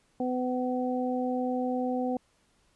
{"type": "harmonic tone", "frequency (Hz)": 251.8, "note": "B3", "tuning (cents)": 34, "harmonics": [1, 2, 3], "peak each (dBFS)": [-29, -32, -34], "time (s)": [0.2, 2.17], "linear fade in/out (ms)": 2, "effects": ["pink hiss -68 dBFS RMS until 2.75 s", "resampled to 24000 Hz"]}